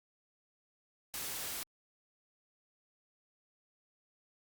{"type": "noise", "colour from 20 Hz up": "white", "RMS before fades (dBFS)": -40, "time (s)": [1.14, 1.63], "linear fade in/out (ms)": 0, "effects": ["Opus 48 kbps"]}